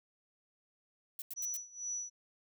violet noise bursts, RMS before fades -42 dBFS, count 4, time 1.19-1.568 s, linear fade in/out 2 ms, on 30 ms, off 86 ms
sine tone with tremolo, 5910 Hz, F#8, 3 cents flat, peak -35 dBFS, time 1.36-2.1 s, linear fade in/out 20 ms, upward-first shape sine, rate 2.2 Hz, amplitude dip 90%
effects none

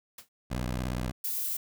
white noise with exponential decay, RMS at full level -40 dBFS, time 0.18-0.29 s, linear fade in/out 5 ms, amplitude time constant 23 ms
15% pulse tone with vibrato, 61.8 Hz, B1, 2 cents sharp, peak -24 dBFS, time 0.5-1.12 s, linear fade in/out 20 ms, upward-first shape square, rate 17 Hz, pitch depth 180 cents each way
violet noise, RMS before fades -32 dBFS, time 1.24-1.57 s, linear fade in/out 5 ms
effects none

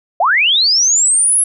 sine linear sweep, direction up, 608 to 11010 Hz, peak -9 dBFS, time 0.2-1.44 s, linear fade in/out 5 ms, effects none

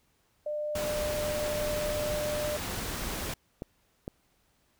sine tone, 599 Hz, D5, 34 cents sharp, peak -30 dBFS, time 0.46-2.57 s, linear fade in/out 5 ms
pink noise, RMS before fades -35 dBFS, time 0.75-3.34 s, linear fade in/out 5 ms
clicks, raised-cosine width 2 ms, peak -22 dBFS, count 2, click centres 3.621 / 4.079 s
effects pink hiss -70 dBFS RMS until 4.79 s

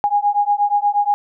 sine beating tone pair, 817 / 825.4 Hz, G#5 / G#5, -29 / -11 cents, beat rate 8.4 Hz, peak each -17 dBFS, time 0.04-1.14 s, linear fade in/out 0 ms, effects none

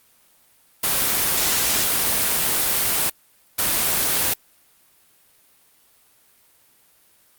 white noise bursts at uneven times, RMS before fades -20 dBFS, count 2, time 0.83-3.1 / 3.58-4.34 s, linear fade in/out 10 ms, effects white hiss -57 dBFS RMS until 7.38 s + Opus 32 kbps

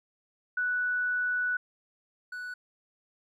sine / triangle tone pair in turn, 1480 / 1480 Hz, F#6 / F#6, 0 / 0 cents, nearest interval unison, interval 0 cents, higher neither, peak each -26 / -34 dBFS, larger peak first, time 0.57-1.57 / 2.32-2.54 s, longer first, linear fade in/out 5 ms, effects none

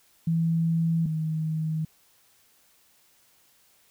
sine tone pair in turn, 164.81 / 157.83 Hz, E3 / D#3, 0 / +25 cents, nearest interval minor second, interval 75 cents, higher first, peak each -21 / -25 dBFS, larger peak first, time 0.27-1.06 / 1.06-1.85 s, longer neither, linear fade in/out 5 ms, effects white hiss -62 dBFS RMS until 3.9 s

